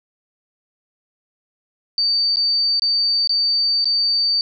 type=tone with dropouts; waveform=sine; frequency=4601 Hz; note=D8; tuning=36 cents flat; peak=-15 dBFS; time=1.98-4.41 s; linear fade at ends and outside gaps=1 ms; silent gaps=2.359-2.369 / 2.796-2.82 / 3.274-3.294 / 3.844-3.855 s; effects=none